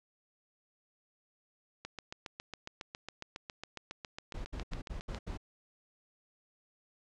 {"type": "click train", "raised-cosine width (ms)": 0.2, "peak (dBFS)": -24, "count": 25, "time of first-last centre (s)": [1.85, 5.147], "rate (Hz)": 7.28}
{"type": "noise bursts", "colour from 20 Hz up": "brown", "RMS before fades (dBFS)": -40, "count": 6, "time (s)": [4.34, 5.375], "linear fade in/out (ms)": 10, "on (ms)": 110, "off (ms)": 75}
{"effects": ["low-pass 7000 Hz 12 dB/octave"]}